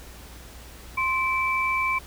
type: tone pair together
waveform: sine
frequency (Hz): 1047.7 / 2321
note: C6 / D7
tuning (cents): +2 / -21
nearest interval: octave + major second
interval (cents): 1377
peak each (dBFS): -25 / -24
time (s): 0.97-1.99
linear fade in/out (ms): 10
effects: added 60 Hz sine -44 dBFS peak until 2.06 s + pink hiss -46 dBFS RMS until 2.06 s